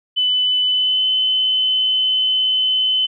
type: tone with pitch glide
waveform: sine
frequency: 3002 to 3039 Hz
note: F#7 to F#7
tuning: +24 to +46 cents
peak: -14 dBFS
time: 0.16-3.07 s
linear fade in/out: 20 ms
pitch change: +22 cents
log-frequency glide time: 0.67-1.06 s
effects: none